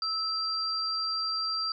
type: tone pair together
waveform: sine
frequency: 1300 / 4722 Hz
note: E6 / D8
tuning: -24 / +9 cents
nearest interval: octave + minor seventh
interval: 2233 cents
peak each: -34 / -29 dBFS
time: 0.02-1.72 s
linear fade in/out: 2 ms
effects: none